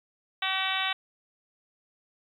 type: harmonic tone with a mistuned harmonic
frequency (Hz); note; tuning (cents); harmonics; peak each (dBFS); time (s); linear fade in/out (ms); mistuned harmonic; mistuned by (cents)
380.9; G4; -50; 2 / 3 / 4 / 5 / 6 / 7 / 8 / 9 / 10; -35 / -35 / -35 / -35 / -35 / -35 / -35 / -35 / -35; 0.42-0.93; 5; 9; +24
effects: 10-bit